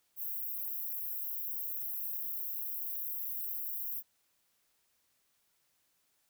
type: high-pass noise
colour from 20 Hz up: white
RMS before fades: -38 dBFS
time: 0.16-4.03 s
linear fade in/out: 50 ms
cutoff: 12000 Hz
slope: 96 dB/octave
effects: white hiss -75 dBFS RMS until 6.29 s